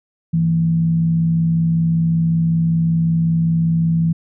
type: tone with frequency modulation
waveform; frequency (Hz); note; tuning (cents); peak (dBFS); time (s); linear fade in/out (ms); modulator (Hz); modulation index
sine; 164.9; E3; +1; -13; 0.33-4.13; 10; 65.3; 0.28
effects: none